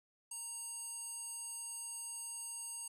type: tone with band-pass filter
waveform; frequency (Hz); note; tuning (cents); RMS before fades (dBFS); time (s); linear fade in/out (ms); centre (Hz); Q
square; 932.3; A#5; 0; -45; 0.31-2.88; 5; 8900; 9.8
effects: none